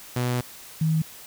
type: tone pair in turn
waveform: sawtooth / sine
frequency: 123.47 / 158.74 Hz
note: B2 / D#3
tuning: 0 / +35 cents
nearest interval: major third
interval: 435 cents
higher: second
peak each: -19 dBFS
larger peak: neither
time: 0.16-0.41 / 0.81-1.02 s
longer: first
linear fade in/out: 5 ms
effects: white hiss -44 dBFS RMS until 1.26 s